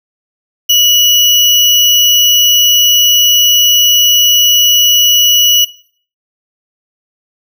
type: tone with sample-and-hold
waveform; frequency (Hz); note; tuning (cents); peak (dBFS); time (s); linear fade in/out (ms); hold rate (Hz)
sine; 2930; F#7; -18; -5; 0.69-5.65; 10; 8820
effects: noise-tail reverb RT60 0.5 s tail -18 dB re dry